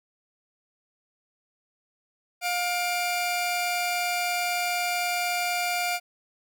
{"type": "tone pair together", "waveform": "sawtooth", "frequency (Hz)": [710.1, 2359], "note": ["F5", "D7"], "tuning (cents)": [29, 7], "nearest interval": "octave + major sixth", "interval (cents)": 2078, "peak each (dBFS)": [-23, -26], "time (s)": [2.41, 6], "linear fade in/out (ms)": 50, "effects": []}